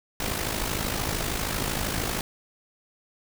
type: noise with amplitude modulation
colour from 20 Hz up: pink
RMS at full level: -26 dBFS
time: 0.2-2.21 s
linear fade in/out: 2 ms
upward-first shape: sine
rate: 52.9 Hz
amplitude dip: 60%
effects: none